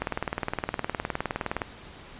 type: click train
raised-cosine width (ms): 0.5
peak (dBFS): -12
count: 32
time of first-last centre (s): 0.02-1.618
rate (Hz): 19.4
effects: pink hiss -46 dBFS RMS until 2.19 s + resampled to 8000 Hz